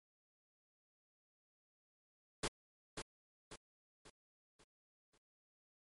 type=noise with echo; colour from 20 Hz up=pink; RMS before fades=-38 dBFS; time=2.43-2.48 s; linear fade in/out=5 ms; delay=540 ms; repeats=5; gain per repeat=-7 dB; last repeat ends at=5.18 s; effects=MP3 48 kbps